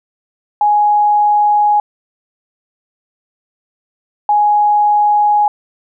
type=tone pair in turn; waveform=sine; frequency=833 / 833 Hz; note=G#5 / G#5; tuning=+5 / +5 cents; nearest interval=unison; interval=0 cents; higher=neither; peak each=-8 dBFS; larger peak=neither; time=0.61-1.8 / 4.29-5.48 s; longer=neither; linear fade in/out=2 ms; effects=none